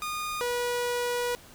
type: tone pair in turn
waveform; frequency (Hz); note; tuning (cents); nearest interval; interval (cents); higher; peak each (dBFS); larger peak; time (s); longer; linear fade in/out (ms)
sawtooth; 1224 / 485.7; D#6 / B4; -29 / -29; octave + major third; 1600; first; -27 / -23; second; 0.02-0.41 / 0.41-1.35; second; 0
effects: pink hiss -51 dBFS RMS until 1.54 s